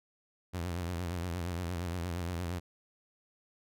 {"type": "tone with vibrato", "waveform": "sawtooth", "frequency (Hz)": 87.3, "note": "F2", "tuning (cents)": 0, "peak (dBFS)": -30, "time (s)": [0.53, 2.6], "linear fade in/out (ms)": 20, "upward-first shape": "triangle", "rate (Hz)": 8.6, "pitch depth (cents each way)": 110, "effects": []}